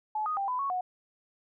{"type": "tone with pitch steps", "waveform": "sine", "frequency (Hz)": [857, 1244, 790, 1002, 1108, 732], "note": ["A5", "D#6", "G5", "B5", "C#6", "F#5"], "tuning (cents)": [-46, -1, 13, 25, -1, -19], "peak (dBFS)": -28, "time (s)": [0.15, 0.81], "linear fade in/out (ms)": 5, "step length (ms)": 110, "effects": []}